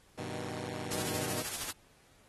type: chord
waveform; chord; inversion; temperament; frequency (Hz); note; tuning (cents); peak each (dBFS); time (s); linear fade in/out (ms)
10% pulse; G augmented; none; equal; 98 / 123.47 / 155.56; G2 / B2 / D#3; 0 / 0 / 0; -34 / -33 / -34; 0.17-1.43; 20
type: noise with tremolo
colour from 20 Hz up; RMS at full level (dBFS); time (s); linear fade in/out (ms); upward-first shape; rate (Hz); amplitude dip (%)
white; -36; 0.91-1.71; 0; sine; 13; 50
effects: pink hiss -64 dBFS RMS until 2.28 s + AAC 32 kbps